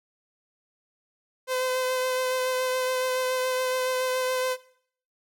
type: tone with vibrato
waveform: sawtooth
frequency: 512 Hz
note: C5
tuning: 38 cents flat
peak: -21 dBFS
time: 1.47-4.57 s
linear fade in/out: 50 ms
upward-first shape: sine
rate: 7.1 Hz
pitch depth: 14 cents each way
effects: noise-tail reverb RT60 0.6 s tail -19 dB re dry